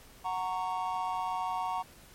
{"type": "chord", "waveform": "triangle", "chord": "F# major", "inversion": "none", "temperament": "just", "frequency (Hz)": [740, 925, 1110], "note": ["F#5", "A#5", "C#6"], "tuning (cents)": [0, -14, 2], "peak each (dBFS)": [-33, -32, -35], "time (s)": [0.24, 1.83], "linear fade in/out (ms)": 20, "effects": ["pink hiss -55 dBFS RMS until 2.14 s", "MP3 64 kbps"]}